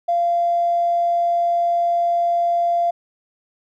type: tone with tanh clipping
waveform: triangle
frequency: 690 Hz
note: F5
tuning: 21 cents flat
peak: -15 dBFS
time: 0.08-2.91 s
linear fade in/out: 10 ms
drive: 2 dB
effects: none